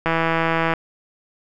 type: click train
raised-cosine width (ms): 0.5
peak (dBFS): -5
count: 112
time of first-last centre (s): 0.06-0.737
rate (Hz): 164
effects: none